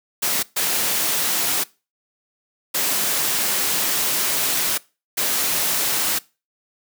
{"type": "noise bursts at uneven times", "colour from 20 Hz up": "white", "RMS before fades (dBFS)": -21, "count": 4, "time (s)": [[0.22, 0.43], [0.56, 1.64], [2.74, 4.78], [5.17, 6.19]], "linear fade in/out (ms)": 10, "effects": ["noise-tail reverb RT60 0.3 s tail -22 dB re dry", "high-pass 150 Hz 12 dB/octave"]}